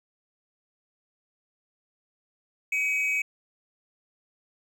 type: tone pair together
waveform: triangle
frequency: 2263 / 2540 Hz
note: C#7 / D#7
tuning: +35 / +35 cents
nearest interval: major second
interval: 200 cents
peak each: -25 dBFS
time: 2.72-3.22 s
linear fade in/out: 5 ms
effects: none